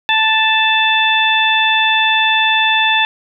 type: harmonic tone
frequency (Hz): 880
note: A5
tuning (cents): 0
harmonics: 1 / 2 / 3 / 4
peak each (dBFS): -16 / -16 / -16 / -16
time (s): 0.09-3.05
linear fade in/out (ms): 0
effects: none